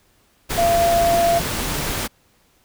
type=tone in noise; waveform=sine; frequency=683 Hz; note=F5; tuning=39 cents flat; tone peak=-14 dBFS; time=0.57-1.4 s; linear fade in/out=20 ms; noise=pink; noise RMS=-24 dBFS; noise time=0.49-2.08 s; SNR=+7 dB; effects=pink hiss -59 dBFS RMS until 2.64 s